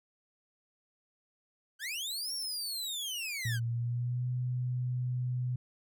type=linear two-way sweep; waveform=sawtooth; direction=up then down; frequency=1480 to 5588 to 1480 Hz; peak=-32 dBFS; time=1.79-3.6 s; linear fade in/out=50 ms; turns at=2.33 s
type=tone with pitch glide; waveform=sine; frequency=116.54 to 124.9 Hz; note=A#2 to B2; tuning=0 to +20 cents; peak=-30 dBFS; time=3.45-5.56 s; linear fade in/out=5 ms; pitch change=+120 cents; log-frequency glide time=3.64-4.27 s
effects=none